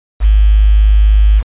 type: tone with quantisation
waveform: sine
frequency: 51.91 Hz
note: G#1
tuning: in tune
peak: -4 dBFS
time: 0.2-1.43 s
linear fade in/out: 50 ms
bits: 5
effects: resampled to 8000 Hz